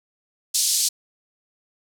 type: band-pass noise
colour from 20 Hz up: pink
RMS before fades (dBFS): -21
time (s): 0.54-0.89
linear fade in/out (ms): 10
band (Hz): 4500 to 11000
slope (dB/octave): 24
effects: none